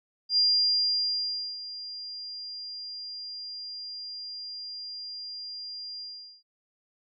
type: tone with ADSR envelope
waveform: sine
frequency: 4800 Hz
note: D8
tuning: 37 cents sharp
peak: -19 dBFS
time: 0.29-6.43 s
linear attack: 82 ms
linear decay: 1200 ms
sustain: -17 dB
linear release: 420 ms
effects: none